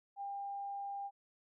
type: tone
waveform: sine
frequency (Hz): 799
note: G5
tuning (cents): +33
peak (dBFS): -39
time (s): 0.16-1.11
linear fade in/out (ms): 50
effects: none